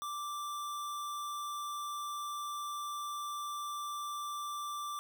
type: tone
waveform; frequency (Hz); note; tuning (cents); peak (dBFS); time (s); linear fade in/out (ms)
square; 1174.7; D6; 0; -38; 0.02-4.99; 0
effects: none